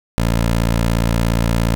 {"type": "tone", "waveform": "15% pulse", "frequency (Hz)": 57.1, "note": "A#1", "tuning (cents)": -35, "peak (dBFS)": -8, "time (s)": [0.18, 1.75], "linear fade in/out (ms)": 0, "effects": []}